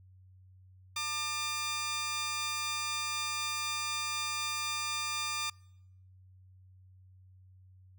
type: tone pair together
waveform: 10% pulse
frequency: 899 / 1200 Hz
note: A5 / D6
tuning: +37 / +37 cents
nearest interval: perfect fourth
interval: 500 cents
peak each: -35 / -25 dBFS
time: 0.96-5.5 s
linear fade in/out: 5 ms
effects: noise-tail reverb RT60 0.8 s tail -26 dB re dry + added 93 Hz sine -55 dBFS peak until 7.98 s